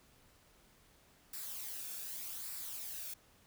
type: noise with flanger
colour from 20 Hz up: blue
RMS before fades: -44 dBFS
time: 1.33-3.14 s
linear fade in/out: 5 ms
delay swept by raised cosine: 0.31 to 1.01 ms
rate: 0.84 Hz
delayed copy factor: -0.5
effects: pink hiss -66 dBFS RMS until 3.46 s